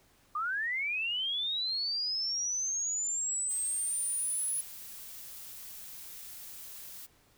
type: linear sweep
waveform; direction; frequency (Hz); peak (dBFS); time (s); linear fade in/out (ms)
sine; up; 1174.7 to 10548; -30; 0.35-4.61; 5
type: noise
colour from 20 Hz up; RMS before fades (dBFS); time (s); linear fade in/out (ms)
blue; -46; 3.49-7.07; 20
effects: pink hiss -65 dBFS RMS until 7.37 s